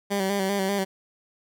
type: tone with vibrato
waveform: 15% pulse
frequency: 196 Hz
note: G3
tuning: in tune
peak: -17 dBFS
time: 0.1-0.85 s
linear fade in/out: 20 ms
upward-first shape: square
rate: 5.1 Hz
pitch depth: 42 cents each way
effects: none